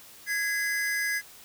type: tone pair together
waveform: square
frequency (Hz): 1661.2 / 2038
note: G#6 / C7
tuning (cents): 0 / -46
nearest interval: major third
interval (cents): 354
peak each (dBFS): -29 / -31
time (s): 0.26-1.22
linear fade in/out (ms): 50
effects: white hiss -50 dBFS RMS until 1.44 s